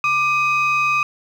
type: tone pair together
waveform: sine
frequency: 1187.9 / 2517 Hz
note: D6 / D#7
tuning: +19 / +19 cents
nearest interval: octave + minor second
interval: 1300 cents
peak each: -16 dBFS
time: 0.04-1.03 s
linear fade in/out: 2 ms
effects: tanh soft clip ceiling -12 dBFS + 8-bit